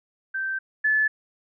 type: tone pair in turn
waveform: sine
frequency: 1558 / 1731.3 Hz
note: G6 / A6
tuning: -11 / -28 cents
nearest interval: major second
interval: 183 cents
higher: second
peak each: -25 / -18 dBFS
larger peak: second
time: 0.34-0.59 / 0.84-1.08 s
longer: first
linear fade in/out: 10 ms
effects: none